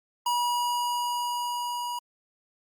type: tone with level ramp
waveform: square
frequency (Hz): 966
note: B5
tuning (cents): -39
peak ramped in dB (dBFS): -24 to -31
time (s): 0.26-1.99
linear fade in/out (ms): 5
effects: Opus 48 kbps